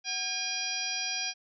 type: harmonic tone with a mistuned harmonic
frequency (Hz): 810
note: G#5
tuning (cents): -43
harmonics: 1 / 2 / 3 / 4 / 5 / 6 / 7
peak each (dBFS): -43 / -42 / -37 / -38 / -44 / -35 / -36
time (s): 0.04-1.34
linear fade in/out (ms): 50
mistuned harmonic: 1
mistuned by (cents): -130
effects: none